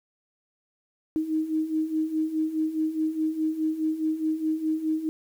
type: beating tone pair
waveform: sine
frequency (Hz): 311.1 / 315.9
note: D#4 / D#4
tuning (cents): 0 / +26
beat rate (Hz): 4.8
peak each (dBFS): -30 / -25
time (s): 1.16-5.09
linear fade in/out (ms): 0
effects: 9-bit